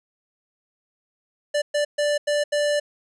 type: tone bursts at uneven times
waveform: square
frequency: 587.3 Hz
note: D5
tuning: in tune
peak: -20 dBFS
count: 5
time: 1.54-1.62 / 1.74-1.85 / 1.98-2.18 / 2.27-2.44 / 2.52-2.8 s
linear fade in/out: 10 ms
effects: resampled to 22050 Hz